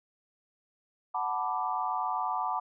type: chord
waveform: sine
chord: B minor seventh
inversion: second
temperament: equal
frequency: 740 / 880 / 987.8 / 1174.7 Hz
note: F#5 / A5 / B5 / D6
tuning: 0 / 0 / 0 / 0 cents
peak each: -34 dBFS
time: 1.14-2.6 s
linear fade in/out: 10 ms
effects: none